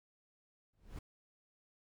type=noise with exponential growth; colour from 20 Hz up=brown; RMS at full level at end=-40 dBFS; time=0.73-0.99 s; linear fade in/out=5 ms; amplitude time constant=55 ms; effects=none